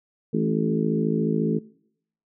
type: harmonic tone with a mistuned harmonic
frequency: 54.2 Hz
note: A1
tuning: 25 cents flat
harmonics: 3 / 4 / 5 / 6 / 7 / 8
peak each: -26 / -24 / -30 / -30 / -30 / -29 dBFS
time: 0.33-1.59 s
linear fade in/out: 10 ms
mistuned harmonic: 5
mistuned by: +25 cents
effects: noise-tail reverb RT60 0.7 s tail -22 dB re dry